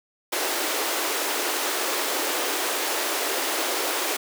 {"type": "high-pass noise", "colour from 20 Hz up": "pink", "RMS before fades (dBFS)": -26, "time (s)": [0.32, 4.17], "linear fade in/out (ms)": 10, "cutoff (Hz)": 310, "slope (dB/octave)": 48, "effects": []}